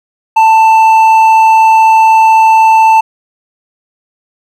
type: tone with hard clipping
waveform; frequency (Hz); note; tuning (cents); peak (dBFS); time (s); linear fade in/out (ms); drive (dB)
sine; 886; A5; +12; -4; 0.36-3.01; 10; 5
effects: none